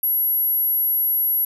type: tone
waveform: sine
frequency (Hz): 11570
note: F#9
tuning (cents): -40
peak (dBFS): -17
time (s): 0.03-1.45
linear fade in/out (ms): 5
effects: none